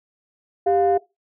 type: tone pair together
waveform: sine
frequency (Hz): 394.8 / 703.5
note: G4 / F5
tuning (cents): +12 / +12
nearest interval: minor seventh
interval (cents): 1000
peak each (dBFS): -17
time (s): 0.66-0.98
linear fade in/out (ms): 10
effects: noise-tail reverb RT60 0.2 s tail -19 dB re dry + tanh soft clip ceiling -10 dBFS